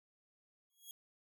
10% pulse tone with exponential growth, 3310 Hz, G#7, 6 cents flat, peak -37 dBFS, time 0.7-0.91 s, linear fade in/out 1 ms, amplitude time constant 44 ms, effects none

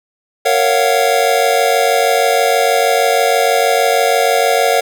square chord, Gb major seventh, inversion first, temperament just, 462.5 / 555 / 693.7 / 740 Hz, Bb4 / Db5 / F5 / Gb5, -14 / +2 / -12 / 0 cents, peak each -17 dBFS, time 0.45-4.81 s, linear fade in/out 10 ms, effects none

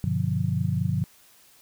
sine chord, G dominant seventh, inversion none, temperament just, 98 / 122.5 / 147 / 176.4 Hz, G2 / B2 / D3 / F3, 0 / -14 / +2 / +18 cents, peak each -28 dBFS, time 0.04-1.04 s, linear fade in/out 0 ms, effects white hiss -56 dBFS RMS until 1.61 s

